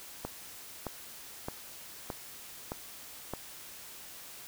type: click train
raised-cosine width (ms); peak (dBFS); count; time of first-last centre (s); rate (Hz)
1; -21; 6; 0.25-3.336; 1.62
effects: white hiss -48 dBFS RMS until 4.47 s